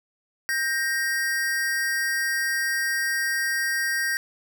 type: tone pair together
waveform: square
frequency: 1575 / 1869.4 Hz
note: G6 / A#6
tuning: +8 / +4 cents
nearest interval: minor third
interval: 296 cents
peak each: -27 / -26 dBFS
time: 0.49-4.17 s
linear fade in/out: 0 ms
effects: none